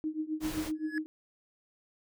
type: tone with tremolo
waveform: sine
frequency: 311.1 Hz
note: D#4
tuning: in tune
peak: -28 dBFS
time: 0.04-1.06 s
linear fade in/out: 0 ms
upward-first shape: triangle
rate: 7.7 Hz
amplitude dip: 95%
type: noise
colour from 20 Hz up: pink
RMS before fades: -40 dBFS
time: 0.4-0.72 s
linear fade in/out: 50 ms
type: tone with exponential growth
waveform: triangle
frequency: 1693 Hz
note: G#6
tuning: 33 cents sharp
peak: -30 dBFS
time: 0.75-0.98 s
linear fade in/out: 1 ms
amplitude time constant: 48 ms
effects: none